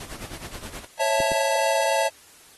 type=noise with tremolo; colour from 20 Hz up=pink; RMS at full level=-36 dBFS; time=0-0.85 s; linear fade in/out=2 ms; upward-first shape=sine; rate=9.5 Hz; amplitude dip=70%
type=chord; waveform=square; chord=A major; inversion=first; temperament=just; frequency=550 / 660 / 880 Hz; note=C#5 / E5 / A5; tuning=-14 / +2 / 0 cents; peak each=-26 dBFS; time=0.99-2.09 s; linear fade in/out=20 ms
type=clicks; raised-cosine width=2 ms; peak=-19 dBFS; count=2; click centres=1.203 / 1.318 s
effects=white hiss -51 dBFS RMS until 2.57 s + AAC 32 kbps